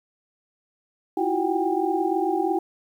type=tone cluster; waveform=sine; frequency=326.9 / 344.8 / 373.1 / 761 / 804 Hz; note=E4 / F4 / F#4 / F#5 / G5; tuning=-14 / -22 / +14 / +48 / +44 cents; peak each=-26 / -29 / -26 / -29 / -27 dBFS; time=1.17-2.59 s; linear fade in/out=5 ms; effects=9-bit